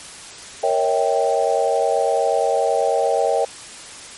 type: chord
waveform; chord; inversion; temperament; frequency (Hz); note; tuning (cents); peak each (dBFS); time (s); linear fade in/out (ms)
sine; A# diminished seventh; none; equal with one note detuned; 466.2 / 554.4 / 644.9 / 784; A#4 / C#5 / E5 / G5; 0 / 0 / -38 / 0; -21; 0.63-3.45; 5
effects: white hiss -37 dBFS RMS until 4.17 s + MP3 48 kbps

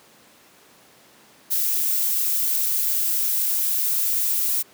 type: noise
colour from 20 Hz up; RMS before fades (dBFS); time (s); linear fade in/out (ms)
violet; -22; 1.5-4.63; 20
effects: pink hiss -52 dBFS RMS until 4.73 s + high-pass 200 Hz 12 dB/octave

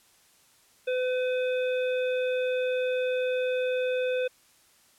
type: harmonic tone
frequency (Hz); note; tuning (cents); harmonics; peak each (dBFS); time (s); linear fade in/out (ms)
506; B4; +42; 1 / 3 / 5 / 7; -25 / -38 / -37 / -43; 0.87-4.28; 10
effects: white hiss -61 dBFS RMS until 4.98 s + low-pass 12000 Hz 12 dB/octave

